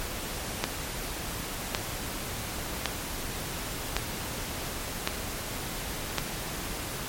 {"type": "click train", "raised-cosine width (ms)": 0.2, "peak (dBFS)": -7, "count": 6, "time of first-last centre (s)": [0.64, 6.183], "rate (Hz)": 0.902, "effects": ["pink hiss -35 dBFS RMS until 7.08 s", "MP3 64 kbps"]}